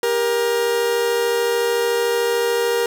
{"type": "tone pair together", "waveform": "40% pulse", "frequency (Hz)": [398.1, 471.7], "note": ["G4", "A#4"], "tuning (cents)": [27, 20], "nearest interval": "minor third", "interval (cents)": 293, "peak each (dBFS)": [-23, -17], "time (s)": [0.03, 2.86], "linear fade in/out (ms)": 2, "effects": ["9-bit"]}